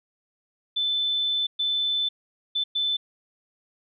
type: tone bursts at uneven times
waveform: sine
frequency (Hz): 3520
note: A7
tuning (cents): 0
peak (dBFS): -22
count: 4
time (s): 0.76-1.47 / 1.59-2.09 / 2.55-2.64 / 2.75-2.97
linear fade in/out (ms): 10
effects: none